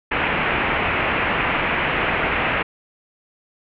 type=low-pass noise; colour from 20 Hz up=white; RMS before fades=-21 dBFS; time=0.11-2.63 s; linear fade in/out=10 ms; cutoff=2700 Hz; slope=48 dB/octave; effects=none